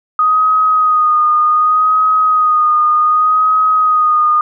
sine tone with vibrato, 1244.5 Hz, D#6, in tune, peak -8 dBFS, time 0.19-4.41 s, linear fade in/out 2 ms, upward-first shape sine, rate 0.66 Hz, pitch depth 30 cents each way, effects none

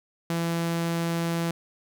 sawtooth tone, 167.9 Hz, E3, 32 cents sharp, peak -21 dBFS, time 0.3-1.51 s, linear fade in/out 2 ms, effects none

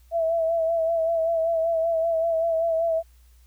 sine tone with vibrato, 659.3 Hz, E5, in tune, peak -20 dBFS, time 0.11-3.03 s, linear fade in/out 50 ms, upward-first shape sine, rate 5.2 Hz, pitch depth 39 cents each way, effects added 60 Hz sine -51 dBFS peak until 3.46 s + white hiss -64 dBFS RMS until 3.46 s

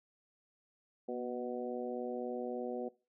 harmonic tone with a mistuned harmonic, 123.5 Hz, B2, in tune, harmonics 2 / 3 / 4 / 5 / 6, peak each -42 / -41 / -40 / -46 / -46 dBFS, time 1.08-2.89 s, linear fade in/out 10 ms, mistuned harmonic 2, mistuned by -31 cents, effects noise-tail reverb RT60 0.3 s tail -21 dB re dry

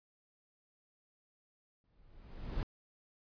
brown noise with exponential growth, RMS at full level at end -33 dBFS, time 1.84-2.63 s, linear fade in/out 1 ms, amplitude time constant 170 ms, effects resampled to 11025 Hz

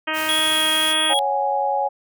harmonic tone, 313.1 Hz, D#4, 11 cents sharp, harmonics 1 / 2 / 3 / 4 / 5 / 6 / 7 / 8 / 9 / 10, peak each -32 / -30 / -30 / -29 / -29 / -28 / -34 / -30 / -33 / -33 dBFS, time 0.07-1.14 s, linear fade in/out 10 ms
white noise, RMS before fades -32 dBFS, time 0.13-0.95 s, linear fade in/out 50 ms
square tone with vibrato, 3322 Hz, G#7, in tune, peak -19 dBFS, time 0.29-1.19 s, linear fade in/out 0 ms, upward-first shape sine, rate 1.8 Hz, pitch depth 9 cents each way
sine chord, C# suspended fourth, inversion none, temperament equal, 554.4 / 740 / 830.6 Hz, C#5 / F#5 / G#5, 0 / 0 / 0 cents, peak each -24 / -26 / -20 dBFS, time 1.09-1.89 s, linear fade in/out 20 ms
effects none

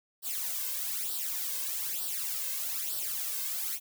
blue noise with flanger, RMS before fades -34 dBFS, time 0.22-3.8 s, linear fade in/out 50 ms, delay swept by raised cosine 0.22 to 1.92 ms, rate 1.1 Hz, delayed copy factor +0.75, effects none

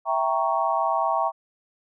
sine chord, E diminished seventh, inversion none, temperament equal, 659.3 / 784 / 932.3 / 1108.7 Hz, E5 / G5 / Bb5 / Db6, 0 / 0 / 0 / 0 cents, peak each -26 dBFS, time 0.05-1.32 s, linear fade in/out 50 ms, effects none

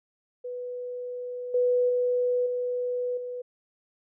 sine tone with level steps, 493.9 Hz, B4, in tune, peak -32 / -20 / -22 / -26 / -32 dBFS, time 0.44-3.42 s, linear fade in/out 10 ms, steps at 1.54 / 1.89 / 2.46 / 3.17 s, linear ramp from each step 5 ms, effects none

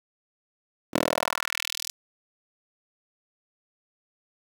10% pulse tone with high-pass filter sweep, 40.33 Hz, E1, 37 cents flat, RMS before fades -29 dBFS, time 0.93-1.92 s, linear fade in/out 20 ms, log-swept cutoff 300 to 6400 Hz, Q 1.7, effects 8-bit

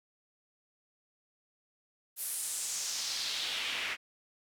pink noise with band-pass filter sweep, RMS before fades -36 dBFS, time 2.16-3.97 s, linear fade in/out 50 ms, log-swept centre 12000 to 2200 Hz, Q 2.2, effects none

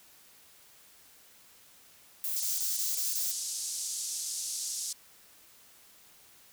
violet noise bursts, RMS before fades -33 dBFS, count 6, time 2.24-3.315 s, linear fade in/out 0 ms, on 160 ms, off 23 ms
pink band-pass noise, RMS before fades -36 dBFS, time 2.36-4.93 s, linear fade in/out 5 ms, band 5400 to 9500 Hz, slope 24 dB/octave
effects white hiss -58 dBFS RMS until 6.52 s

